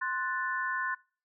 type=chord; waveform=sine; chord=F# diminished; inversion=second; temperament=equal; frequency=1046.5 / 1480 / 1760 Hz; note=C6 / F#6 / A6; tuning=0 / 0 / 0 cents; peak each=-34 dBFS; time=0.01-0.95 s; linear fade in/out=10 ms; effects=noise-tail reverb RT60 0.4 s tail -24 dB re dry